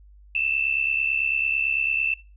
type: tone pair together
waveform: sine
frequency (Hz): 2616 / 2685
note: E7 / E7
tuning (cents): -14 / +31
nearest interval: unison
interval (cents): 45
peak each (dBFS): -24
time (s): 0.35-2.14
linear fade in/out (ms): 2
effects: noise-tail reverb RT60 0.3 s tail -17 dB re dry + added 50 Hz sine -47 dBFS peak until 2.36 s